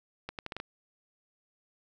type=accelerating click train; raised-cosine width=0.3 ms; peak=-21 dBFS; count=6; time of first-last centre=0.29-0.601 s; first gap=98 ms; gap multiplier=0.77; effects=none